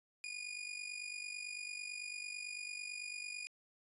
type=tone with amplitude modulation; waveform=sawtooth; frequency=2447 Hz; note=D#7; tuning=29 cents flat; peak=-36 dBFS; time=0.24-3.47 s; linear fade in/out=0 ms; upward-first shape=sine; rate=49 Hz; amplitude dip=70%; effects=resampled to 24000 Hz